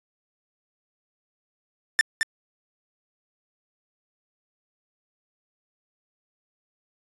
45% pulse tone with echo, 1785 Hz, A6, 24 cents sharp, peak -14 dBFS, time 1.99-2.01 s, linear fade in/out 0 ms, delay 220 ms, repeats 1, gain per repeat -6 dB, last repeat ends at 2.23 s, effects resampled to 24000 Hz

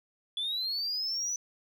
sine linear sweep, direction up, 3417 to 6010 Hz, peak -28 dBFS, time 0.37-1.36 s, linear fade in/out 2 ms, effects tanh soft clip ceiling -28 dBFS

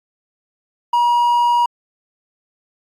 triangle tone, 957 Hz, A#5, 45 cents sharp, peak -10 dBFS, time 0.93-1.66 s, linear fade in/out 5 ms, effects AAC 64 kbps

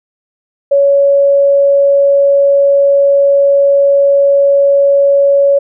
sine tone, 560 Hz, C#5, 18 cents sharp, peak -5 dBFS, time 0.71-5.59 s, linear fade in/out 10 ms, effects none

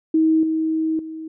sine tone with level steps, 318.4 Hz, D#4, 40 cents sharp, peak -13 / -18 / -29 dBFS, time 0.14-1.28 s, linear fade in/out 5 ms, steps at 0.43 / 0.99 s, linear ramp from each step 2 ms, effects none

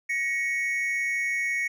triangle tone pair together, 1900.9 / 2217 Hz, A#6 / C#7, +33 / 0 cents, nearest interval minor third, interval 267 cents, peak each -27 / -25 dBFS, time 0.09-1.68 s, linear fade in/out 10 ms, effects none

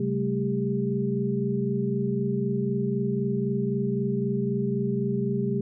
sine tone cluster, 133 / 192.7 / 216.6 / 398.8 Hz, C3 / G3 / A3 / G4, +29 / -29 / -27 / +30 cents, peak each -29 dBFS, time 0-5.61 s, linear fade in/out 5 ms, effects none

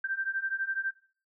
sine beating tone pair, 1562 / 1574 Hz, G6 / G6, -7 / +7 cents, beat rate 12 Hz, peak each -33 / -32 dBFS, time 0.04-0.91 s, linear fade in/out 5 ms, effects noise-tail reverb RT60 0.4 s tail -17 dB re dry

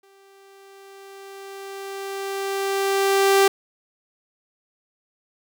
sawtooth tone with exponential growth, 392 Hz, G4, in tune, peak -9 dBFS, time 0.03-3.48 s, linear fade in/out 5 ms, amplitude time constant 750 ms, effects none

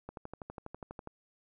click train, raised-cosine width 1 ms, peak -28 dBFS, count 13, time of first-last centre 0.09-1.074 s, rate 12.2 Hz, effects none

